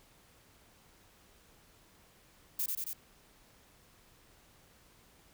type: noise with echo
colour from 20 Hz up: violet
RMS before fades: -33 dBFS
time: 2.59-2.66 s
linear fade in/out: 5 ms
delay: 91 ms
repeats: 3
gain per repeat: -2 dB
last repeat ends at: 2.933 s
effects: pink hiss -63 dBFS RMS until 5.33 s